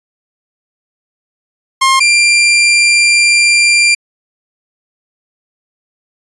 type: tone pair in turn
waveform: sawtooth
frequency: 1065 / 2378 Hz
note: C6 / D7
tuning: +30 / +21 cents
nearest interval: octave + major second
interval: 1391 cents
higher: second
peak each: -3 dBFS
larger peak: neither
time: 1.81-2 / 2-3.95 s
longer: second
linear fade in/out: 10 ms
effects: resampled to 24000 Hz